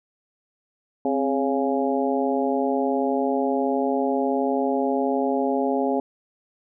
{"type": "harmonic tone with a mistuned harmonic", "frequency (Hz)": 138.59, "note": "C#3", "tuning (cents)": 0, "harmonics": [2, 3, 4, 5, 6], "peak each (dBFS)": [-24, -26, -27, -28, -29], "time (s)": [1.05, 6], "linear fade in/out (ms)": 2, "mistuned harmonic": 2, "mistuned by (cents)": -78, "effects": []}